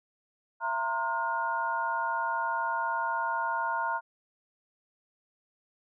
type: tone cluster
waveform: sine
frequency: 670 / 926 / 1046 / 1429 Hz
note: E5 / A#5 / C6 / F6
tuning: +28 / -12 / -1 / +39 cents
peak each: -38 / -30 / -35 / -33 dBFS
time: 0.6-4.01 s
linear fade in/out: 50 ms
effects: none